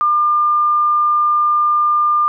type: tone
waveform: sine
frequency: 1200 Hz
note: D6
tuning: 37 cents sharp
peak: -11 dBFS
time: 0.01-2.28 s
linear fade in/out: 0 ms
effects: none